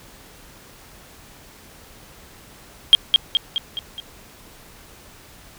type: tone with echo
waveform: sine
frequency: 3226 Hz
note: G7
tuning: 49 cents sharp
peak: -3 dBFS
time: 2.93-2.95 s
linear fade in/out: 0 ms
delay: 210 ms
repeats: 5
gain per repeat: -5 dB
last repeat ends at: 4 s
effects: tanh soft clip ceiling -2 dBFS + pink hiss -46 dBFS RMS until 5.58 s

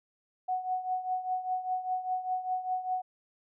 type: tone with tremolo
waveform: sine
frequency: 740 Hz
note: F#5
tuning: in tune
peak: -26 dBFS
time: 0.48-3.02 s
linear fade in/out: 10 ms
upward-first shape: triangle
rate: 5 Hz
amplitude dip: 80%
effects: none

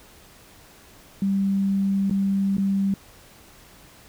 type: tone with dropouts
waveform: sine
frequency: 196 Hz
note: G3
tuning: in tune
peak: -19 dBFS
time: 1.22-2.94 s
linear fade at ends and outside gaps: 2 ms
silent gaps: 2.098-2.109 / 2.569-2.581 s
effects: pink hiss -50 dBFS RMS until 4.08 s

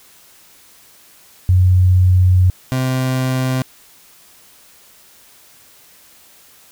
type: tone pair in turn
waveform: sine / 30% pulse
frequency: 91.6 / 129.54 Hz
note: F#2 / C3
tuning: -17 / -17 cents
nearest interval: tritone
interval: 600 cents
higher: second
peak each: -8 / -13 dBFS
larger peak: first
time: 1.49-2.5 / 2.72-3.62 s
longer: first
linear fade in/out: 0 ms
effects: white hiss -47 dBFS RMS until 6.71 s

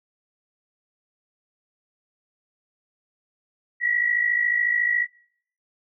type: tone pair together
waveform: sine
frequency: 1921.5 / 1975.5 Hz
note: B6 / B6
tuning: -48 / 0 cents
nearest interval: unison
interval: 48 cents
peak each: -20 / -26 dBFS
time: 3.8-5.07 s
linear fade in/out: 50 ms
effects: noise-tail reverb RT60 0.7 s tail -26 dB re dry

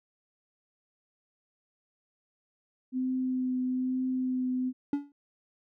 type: tone with vibrato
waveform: sine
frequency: 255.9 Hz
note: C4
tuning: 38 cents flat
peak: -27 dBFS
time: 2.92-4.73 s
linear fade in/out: 50 ms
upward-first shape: triangle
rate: 1.1 Hz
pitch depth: 15 cents each way
type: tone with exponential decay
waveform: triangle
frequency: 285.6 Hz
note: D4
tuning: 48 cents flat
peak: -20 dBFS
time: 4.93-5.12 s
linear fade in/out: 2 ms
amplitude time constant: 40 ms
effects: none

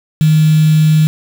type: tone with quantisation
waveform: sine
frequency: 155.56 Hz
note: D#3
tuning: in tune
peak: -6 dBFS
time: 0.21-1.07 s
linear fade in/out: 0 ms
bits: 4
effects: none

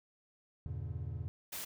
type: chord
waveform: triangle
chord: E diminished seventh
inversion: none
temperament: just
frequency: 82.41 / 98.89 / 118.67 / 142.4 Hz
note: E2 / G2 / Bb2 / Db3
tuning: 0 / +16 / +31 / +47 cents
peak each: -40 / -42 / -42 / -43 dBFS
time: 0.66-1.28 s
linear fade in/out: 0 ms
type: noise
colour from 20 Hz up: white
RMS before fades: -42 dBFS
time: 1.52-1.65 s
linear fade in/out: 10 ms
effects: none

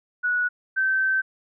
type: tone pair in turn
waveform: sine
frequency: 1467 / 1546.3 Hz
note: F#6 / G6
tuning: -15 / -24 cents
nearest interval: minor second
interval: 91 cents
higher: second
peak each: -20 / -19 dBFS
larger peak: second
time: 0.23-0.49 / 0.76-1.22 s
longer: second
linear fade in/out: 20 ms
effects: none

